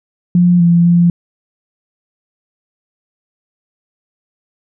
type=tone with pitch steps; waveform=sine; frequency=176.4 / 171.2 / 172.8 Hz; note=F3 / F3 / F3; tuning=+18 / -34 / -18 cents; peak=-6 dBFS; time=0.35-1.1 s; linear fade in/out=2 ms; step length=250 ms; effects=none